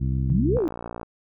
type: harmonic tone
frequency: 65.41 Hz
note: C2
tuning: in tune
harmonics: 1 / 2 / 3 / 4 / 5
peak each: -25 / -24 / -31 / -37 / -40 dBFS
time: 0-0.59 s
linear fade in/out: 20 ms
type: exponential two-way sweep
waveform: sine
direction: up then down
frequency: 135.9 to 523.3 to 291.6 Hz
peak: -20 dBFS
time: 0.3-0.68 s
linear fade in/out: 0 ms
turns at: 0.57 s
type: click train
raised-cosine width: 1 ms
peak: -20 dBFS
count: 28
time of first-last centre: 0.57-1.031 s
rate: 58.6 Hz
effects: none